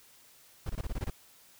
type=noise bursts; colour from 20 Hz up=brown; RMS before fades=-33 dBFS; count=8; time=0.66-1.102 s; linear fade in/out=5 ms; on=36 ms; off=22 ms; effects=white hiss -59 dBFS RMS until 1.59 s